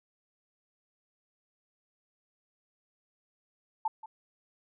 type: tone with echo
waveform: sine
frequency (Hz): 882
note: A5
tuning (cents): +4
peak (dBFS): -26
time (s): 3.85-3.88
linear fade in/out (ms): 5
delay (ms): 180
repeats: 1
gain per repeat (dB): -15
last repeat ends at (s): 4.06
effects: none